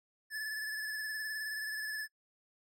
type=tone with vibrato; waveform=square; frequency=1730 Hz; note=A6; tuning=30 cents flat; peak=-37 dBFS; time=0.3-2.08 s; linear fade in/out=50 ms; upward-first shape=sine; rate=19 Hz; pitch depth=32 cents each way; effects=noise-tail reverb RT60 0.1 s tail -25 dB re dry